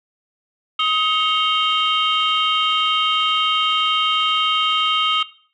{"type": "tone cluster", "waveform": "sine", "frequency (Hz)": [1261, 2196, 2807, 3133, 3730], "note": ["D#6", "C#7", "F7", "G7", "A#7"], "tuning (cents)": [23, -17, 8, -2, 0], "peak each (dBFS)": [-19, -27, -23, -20, -28], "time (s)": [0.79, 5.23], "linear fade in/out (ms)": 5, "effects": ["noise-tail reverb RT60 0.5 s tail -17 dB re dry", "tanh soft clip ceiling -7 dBFS"]}